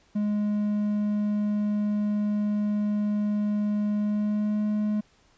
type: tone with pitch glide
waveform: triangle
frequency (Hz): 208.3 to 210.7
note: G#3 to G#3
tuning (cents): +5 to +25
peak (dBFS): -21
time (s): 0.15-5.01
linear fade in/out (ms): 10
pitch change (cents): +20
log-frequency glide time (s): 3.96-4.62
effects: pink hiss -62 dBFS RMS until 5.37 s + resampled to 16000 Hz